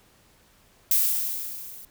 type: noise with level ramp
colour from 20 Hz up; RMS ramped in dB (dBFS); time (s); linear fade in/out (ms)
violet; -19 to -44; 0.91-1.85; 2
effects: pink hiss -59 dBFS RMS until 1.9 s